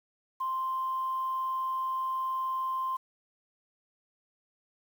sine tone, 1046.5 Hz, C6, in tune, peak -28 dBFS, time 0.4-2.97 s, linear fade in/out 10 ms, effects tanh soft clip ceiling -24 dBFS + 9-bit

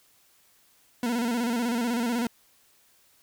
40% pulse tone with vibrato, 236.9 Hz, A#3, 28 cents sharp, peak -24 dBFS, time 1.03-2.27 s, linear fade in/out 2 ms, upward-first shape square, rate 16 Hz, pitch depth 64 cents each way, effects white hiss -62 dBFS RMS until 3.22 s

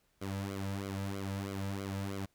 sawtooth tone with flanger, 98 Hz, G2, in tune, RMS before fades -38 dBFS, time 0.21-2.26 s, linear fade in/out 10 ms, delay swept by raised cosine 1.1 to 2.8 ms, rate 3.1 Hz, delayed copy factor -0.95, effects pink hiss -74 dBFS RMS until 2.34 s

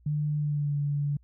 sine tone with pitch glide, 149.3 to 144.3 Hz, D3 to D3, +29 to -30 cents, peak -25 dBFS, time 0.06-1.17 s, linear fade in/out 5 ms, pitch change -59 cents, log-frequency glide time 0.36-0.75 s, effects added 60 Hz sine -56 dBFS peak until 1.23 s

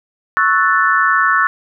sine chord, F# minor seventh, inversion second, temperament equal, 1108.7 / 1318.5 / 1480 / 1760 Hz, C#6 / E6 / F#6 / A6, 0 / 0 / 0 / 0 cents, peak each -16 dBFS, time 0.37-1.47 s, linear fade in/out 0 ms, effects none

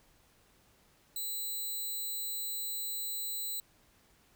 5% pulse tone, 4000 Hz, B7, 21 cents sharp, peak -27 dBFS, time 1.16-3.6 s, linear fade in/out 2 ms, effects pink hiss -66 dBFS RMS until 4.35 s

